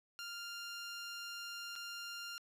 15% pulse tone with dropouts, 1397 Hz, F6, in tune, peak -37 dBFS, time 0.19-2.38 s, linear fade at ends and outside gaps 0 ms, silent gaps 1.755-1.761 s, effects low-pass 12000 Hz 12 dB/octave

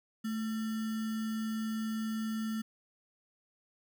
sine tone with sample-and-hold, 220 Hz, A3, in tune, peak -32 dBFS, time 0.24-2.62 s, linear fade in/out 10 ms, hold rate 1575 Hz, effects none

